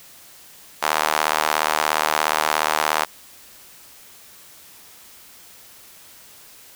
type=tone with high-pass filter; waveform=sawtooth; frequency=77 Hz; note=D#2; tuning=17 cents flat; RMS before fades=-21 dBFS; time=0.82-3.05 s; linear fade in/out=10 ms; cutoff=900 Hz; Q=1.6; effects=white hiss -46 dBFS RMS until 6.75 s